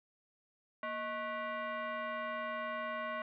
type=tone with frequency modulation; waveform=sine; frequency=235.1 Hz; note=A#3; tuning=15 cents sharp; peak=-36 dBFS; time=0.83-3.22 s; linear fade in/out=2 ms; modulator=862 Hz; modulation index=2; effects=none